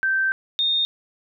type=tone pair in turn; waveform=sine; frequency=1557 / 3670 Hz; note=G6 / A#7; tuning=-12 / -28 cents; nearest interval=octave + minor third; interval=1484 cents; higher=second; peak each=-18 dBFS; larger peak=neither; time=0.03-0.32 / 0.59-0.85 s; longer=first; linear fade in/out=0 ms; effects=none